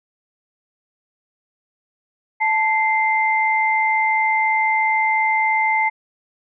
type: tone pair together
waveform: sine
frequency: 877.1 / 2086 Hz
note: A5 / C7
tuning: -6 / -6 cents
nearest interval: octave + minor third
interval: 1500 cents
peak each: -18 dBFS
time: 2.4-5.9 s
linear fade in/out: 20 ms
effects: none